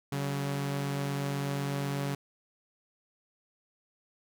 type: tone pair together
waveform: sawtooth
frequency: 140.39 / 188.5 Hz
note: C#3 / F#3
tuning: +22 / +32 cents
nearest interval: perfect fourth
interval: 510 cents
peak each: -27 / -35 dBFS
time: 0.12-2.15 s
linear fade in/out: 5 ms
effects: none